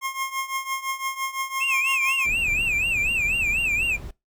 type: tone with tremolo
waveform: 25% pulse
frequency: 1071 Hz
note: C6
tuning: 40 cents sharp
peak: -19 dBFS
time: 0.01-2.27 s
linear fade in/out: 50 ms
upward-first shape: triangle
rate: 5.9 Hz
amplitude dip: 85%
type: tone with vibrato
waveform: triangle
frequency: 2557 Hz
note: D#7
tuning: 47 cents sharp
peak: -19 dBFS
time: 1.6-3.97 s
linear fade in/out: 20 ms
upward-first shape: sine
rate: 4.1 Hz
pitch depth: 150 cents each way
type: noise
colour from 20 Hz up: brown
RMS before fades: -35 dBFS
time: 2.25-4.11 s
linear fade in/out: 5 ms
effects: noise-tail reverb RT60 0.2 s tail -21 dB re dry